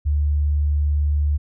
sine tone, 73.5 Hz, D2, 2 cents sharp, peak -16 dBFS, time 0.05-1.38 s, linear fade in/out 20 ms, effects none

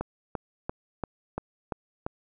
click train, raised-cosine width 1 ms, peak -16 dBFS, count 7, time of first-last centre 0.01-2.065 s, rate 2.92 Hz, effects none

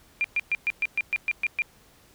sine tone bursts, 2396 Hz, D7, 34 cents sharp, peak -21 dBFS, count 10, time 0.21-1.62 s, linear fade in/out 0 ms, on 33 ms, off 120 ms, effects pink hiss -57 dBFS RMS until 2.14 s

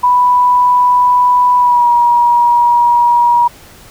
sine tone with pitch glide, 987.8 to 956.4 Hz, B5 to A#5, 0 to +44 cents, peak -6 dBFS, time 0.03-3.48 s, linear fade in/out 10 ms, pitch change -56 cents, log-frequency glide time 1.57-1.89 s, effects pink hiss -39 dBFS RMS until 3.9 s

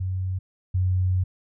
sine tone pair in turn, 93.2 / 92.13 Hz, F#2 / F#2, +13 / -7 cents, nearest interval unison, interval 20 cents, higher first, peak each -24 / -19 dBFS, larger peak second, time 0-0.39 / 0.74-1.24 s, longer second, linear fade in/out 10 ms, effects none

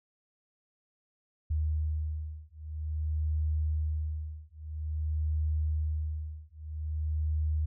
sine beating tone pair, 76.9 / 77.4 Hz, D#2 / D#2, -20 / -9 cents, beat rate 0.5 Hz, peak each -32 / -32 dBFS, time 1.5-7.66 s, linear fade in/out 10 ms, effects none

